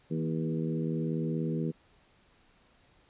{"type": "harmonic tone with a mistuned harmonic", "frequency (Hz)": 80.5, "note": "E2", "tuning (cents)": -41, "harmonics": [2, 3, 4, 5, 6], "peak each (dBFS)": [-31, -35, -37, -39, -41], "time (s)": [0.1, 1.72], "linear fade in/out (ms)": 20, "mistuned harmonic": 3, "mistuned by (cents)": -28, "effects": ["pink hiss -64 dBFS RMS until 3.09 s", "resampled to 8000 Hz"]}